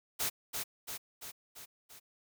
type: noise with echo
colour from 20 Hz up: white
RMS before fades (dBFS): -33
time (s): 0.19-0.3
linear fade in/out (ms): 20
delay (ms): 340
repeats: 5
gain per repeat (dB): -4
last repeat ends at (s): 2
effects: none